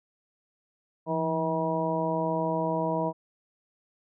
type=harmonic tone with a mistuned harmonic; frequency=160.7 Hz; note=E3; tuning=44 cents flat; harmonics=1 / 2 / 3 / 4 / 5 / 6; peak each=-32 / -33 / -33 / -30 / -39 / -31 dBFS; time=1.06-3.13 s; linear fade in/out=50 ms; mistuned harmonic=1; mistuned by=+78 cents; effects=none